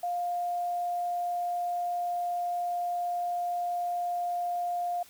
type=tone; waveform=sine; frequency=704 Hz; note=F5; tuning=14 cents sharp; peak=-28 dBFS; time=0.03-5.03 s; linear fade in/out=5 ms; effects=white hiss -55 dBFS RMS until 5.09 s